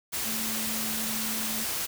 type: tone in noise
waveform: sine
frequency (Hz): 220.6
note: A3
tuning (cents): +5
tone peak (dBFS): -36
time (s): 0.25-1.65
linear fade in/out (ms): 20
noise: white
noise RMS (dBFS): -31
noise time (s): 0.12-1.87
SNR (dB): -8
effects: none